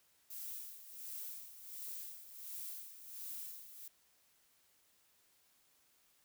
violet noise with tremolo, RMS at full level -45 dBFS, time 0.3-3.88 s, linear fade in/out 5 ms, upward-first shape sine, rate 1.4 Hz, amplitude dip 70%, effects white hiss -72 dBFS RMS until 6.24 s

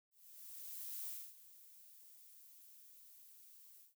violet noise with ADSR envelope, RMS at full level -45 dBFS, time 0.11-3.95 s, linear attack 960 ms, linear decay 260 ms, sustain -16 dB, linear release 150 ms, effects none

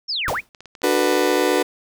sine linear two-way sweep, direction down then up, 5588 to 440 to 2623 Hz, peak -21 dBFS, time 0.08-0.41 s, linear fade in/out 20 ms, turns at 0.32 s
pink noise with exponential decay, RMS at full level -24 dBFS, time 0.28-0.49 s, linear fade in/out 0 ms, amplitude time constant 44 ms
clicks, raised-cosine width 0.2 ms, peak -23 dBFS, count 9, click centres 0.548 / 0.606 / 0.657 / 0.752 / 0.818 / 0.903 / 0.973 / 1.127 / 1.169 s
35% pulse chord, B minor seventh, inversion first, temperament just, 296.3 / 370.4 / 444.5 / 493.9 Hz, D4 / F#4 / A4 / B4, +15 / +2 / +18 / 0 cents, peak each -21 / -19 / -23 / -19 dBFS, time 0.83-1.63 s, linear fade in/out 10 ms
effects none

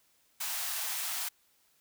white high-pass noise, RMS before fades -35 dBFS, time 0.4-1.29 s, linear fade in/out 10 ms, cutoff 650 Hz, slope 96 dB/octave, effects white hiss -69 dBFS RMS until 1.8 s

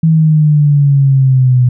sine exponential sweep, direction down, 162.8 to 123.47 Hz, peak -5 dBFS, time 0.03-1.69 s, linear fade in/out 5 ms, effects none

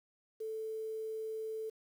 sine tone with quantisation, 440 Hz, A4, in tune, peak -37 dBFS, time 0.4-1.7 s, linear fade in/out 10 ms, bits 10, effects none

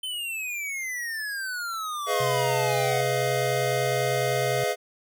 square exponential sweep, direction down, 3090 to 724 Hz, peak -30 dBFS, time 0.03-3.01 s, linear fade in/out 5 ms
square chord, F half-diminished seventh, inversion first, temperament just, 419.1 / 502.9 / 628.6 / 698.5 Hz, Ab4 / Cb5 / Eb5 / F5, +16 / +31 / +18 / 0 cents, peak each -30 dBFS, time 2.06-4.76 s, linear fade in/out 50 ms
sine tone with vibrato, 130 Hz, C3, 11 cents flat, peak -30 dBFS, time 2.2-4.64 s, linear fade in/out 5 ms, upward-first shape triangle, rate 3.8 Hz, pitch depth 9 cents each way
effects none

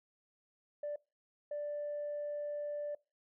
sine tone bursts at uneven times, 587.3 Hz, D5, in tune, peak -35 dBFS, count 2, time 0.83-0.96 / 1.51-2.95 s, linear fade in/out 5 ms, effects noise-tail reverb RT60 0.3 s tail -25 dB re dry + tanh soft clip ceiling -33 dBFS

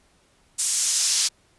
brown noise with high-pass filter sweep, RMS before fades -22 dBFS, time 0.58-1.29 s, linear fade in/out 20 ms, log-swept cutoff 7800 to 5200 Hz, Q 1.7, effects pink hiss -61 dBFS RMS until 1.58 s + resampled to 24000 Hz

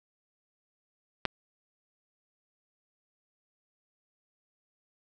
clicks, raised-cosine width 0.3 ms, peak -10 / -25 dBFS, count 2, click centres 1.253 / 1.258 s, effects none

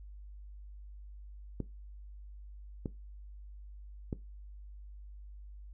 clicks, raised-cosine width 3 ms, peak -22 dBFS, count 3, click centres 1.603 / 2.858 / 4.128 s, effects noise-tail reverb RT60 0.2 s tail -17 dB re dry + added 50 Hz sine -46 dBFS peak until 5.73 s

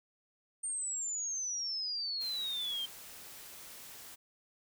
sine exponential sweep, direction down, 8850 to 3136 Hz, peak -34 dBFS, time 0.63-2.86 s, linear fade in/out 10 ms
white noise, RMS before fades -50 dBFS, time 2.2-4.16 s, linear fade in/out 20 ms
effects none

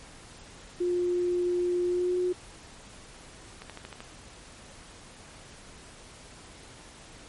sine tone with pitch glide, 354.6 to 361 Hz, F4 to F#4, +26 to -43 cents, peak -24 dBFS, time 0.8-2.33 s, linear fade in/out 10 ms, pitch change +31 cents, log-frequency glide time 1.85-2.17 s
click train, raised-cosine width 0.3 ms, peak -25 dBFS, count 6, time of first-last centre 3.62-4.005 s, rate 13 Hz
effects pink hiss -49 dBFS RMS until 7.28 s + MP3 48 kbps

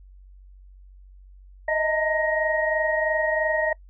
sine tone cluster, 620 / 643 / 907 / 1880 Hz, D#5 / E5 / A#5 / A#6, -6 / -43 / -48 / +14 cents, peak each -24 / -29 / -30 / -25 dBFS, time 1.68-3.73 s, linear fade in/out 5 ms, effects noise-tail reverb RT60 0.1 s tail -25 dB re dry + added 47 Hz sine -45 dBFS peak until 3.89 s

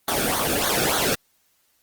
pink noise with flanger, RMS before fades -22 dBFS, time 0.08-1.15 s, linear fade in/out 2 ms, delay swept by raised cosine 0.38 to 1.03 ms, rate 3.4 Hz, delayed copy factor -0.85, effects white hiss -65 dBFS RMS until 1.82 s + Opus 24 kbps

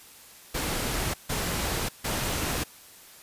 pink noise bursts, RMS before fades -29 dBFS, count 3, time 0.54-2.64 s, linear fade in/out 10 ms, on 600 ms, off 150 ms, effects white hiss -50 dBFS RMS until 3.22 s + resampled to 32000 Hz

